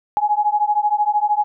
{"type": "beating tone pair", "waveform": "sine", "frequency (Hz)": [830.6, 843.6], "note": ["G#5", "G#5"], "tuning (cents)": [0, 27], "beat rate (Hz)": 13, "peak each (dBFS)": [-18, -18], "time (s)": [0.17, 1.44], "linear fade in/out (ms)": 0, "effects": []}